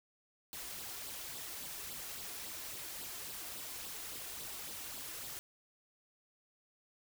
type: noise with flanger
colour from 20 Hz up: white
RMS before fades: -45 dBFS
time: 0.53-5.39 s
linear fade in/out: 0 ms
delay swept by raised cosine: 0.23 to 2.93 ms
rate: 3.6 Hz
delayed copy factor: +0.55
effects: none